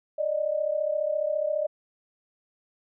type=tone pair together; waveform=sine; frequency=582 / 616.6 Hz; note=D5 / D#5; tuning=-16 / -16 cents; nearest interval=minor second; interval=100 cents; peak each=-28 / -26 dBFS; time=0.18-1.67 s; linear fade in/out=10 ms; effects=none